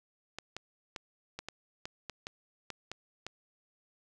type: clicks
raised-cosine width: 0.2 ms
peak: -22 dBFS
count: 11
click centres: 0.386 / 0.566 / 0.962 / 1.39 / 1.486 / 1.855 / 2.097 / 2.269 / 2.703 / 2.916 / 3.266 s
effects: none